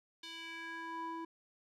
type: tone with band-pass filter sweep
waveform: square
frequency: 330 Hz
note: E4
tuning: 2 cents sharp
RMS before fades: -44 dBFS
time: 0.23-1.25 s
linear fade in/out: 5 ms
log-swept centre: 3700 to 690 Hz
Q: 2.4
effects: none